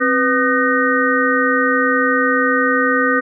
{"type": "tone cluster", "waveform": "sine", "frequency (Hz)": [264.9, 495.5, 1228, 1514, 1866], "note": ["C4", "B4", "D#6", "F#6", "A#6"], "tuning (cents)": [22, 6, -23, 39, 1], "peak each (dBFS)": -19, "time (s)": [0, 3.21], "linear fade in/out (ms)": 20, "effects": []}